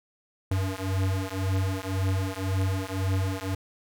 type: beating tone pair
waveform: square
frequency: 94.3 / 96.2 Hz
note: F#2 / G2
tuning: +33 / -32 cents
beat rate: 1.9 Hz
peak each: -29 dBFS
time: 0.51-3.55 s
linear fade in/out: 5 ms
effects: none